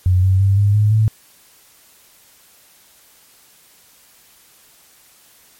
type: tone with pitch steps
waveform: sine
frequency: 91.3 / 94.63 / 98.08 / 101.66 / 105.36 / 109.2 Hz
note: F#2 / F#2 / G2 / G#2 / G#2 / A2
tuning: -23 / +39 / +1 / -37 / +25 / -13 cents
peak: -10 dBFS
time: 0.06-1.08 s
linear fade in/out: 0 ms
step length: 170 ms
effects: white hiss -50 dBFS RMS until 5.59 s + MP3 64 kbps